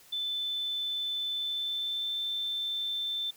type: tone with pitch glide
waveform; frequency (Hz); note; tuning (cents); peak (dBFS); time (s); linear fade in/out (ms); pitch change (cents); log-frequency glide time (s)
sine; 3520 to 3549; A7 to A7; 0 to +14; -30; 0.12-3.31; 10; +14; 1.31-2.18
effects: white hiss -57 dBFS RMS until 3.36 s